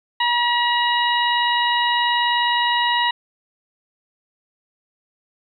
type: harmonic tone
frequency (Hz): 959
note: A#5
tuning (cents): +49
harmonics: 1 / 2 / 3 / 4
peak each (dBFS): -19 / -22 / -24 / -25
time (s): 0.2-3.11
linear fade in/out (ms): 5
effects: 9-bit